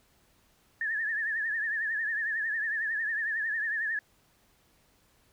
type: tone with vibrato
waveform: sine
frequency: 1760 Hz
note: A6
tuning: in tune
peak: -28 dBFS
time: 0.81-3.99 s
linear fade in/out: 2 ms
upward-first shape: triangle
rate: 11 Hz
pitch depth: 110 cents each way
effects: pink hiss -66 dBFS RMS until 5.32 s